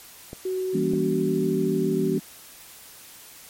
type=clicks; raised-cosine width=2 ms; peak=-22 dBFS; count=2; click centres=0.331 / 0.935 s
type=tone with pitch glide; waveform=sine; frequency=372.9 to 379.9 Hz; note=F#4 to F#4; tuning=+14 to +46 cents; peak=-24 dBFS; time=0.45-2.18 s; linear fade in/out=5 ms; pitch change=+32 cents; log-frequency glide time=0.63-1.54 s
type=chord; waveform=sine; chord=E diminished seventh; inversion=none; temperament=just; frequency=164.81 / 197.78 / 237.3 / 284.8 Hz; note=E3 / G3 / Bb3 / Db4; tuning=0 / +16 / +31 / +47 cents; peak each=-28 dBFS; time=0.73-2.2 s; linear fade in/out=20 ms
effects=white hiss -46 dBFS RMS until 3.49 s + MP3 64 kbps